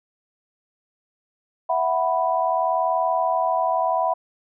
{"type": "chord", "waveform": "sine", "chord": "E suspended second", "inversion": "none", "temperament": "equal", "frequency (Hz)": [659.3, 740, 987.8], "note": ["E5", "F#5", "B5"], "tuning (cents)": [0, 0, 0], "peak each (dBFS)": -23, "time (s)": [1.69, 4.14], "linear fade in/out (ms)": 10, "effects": []}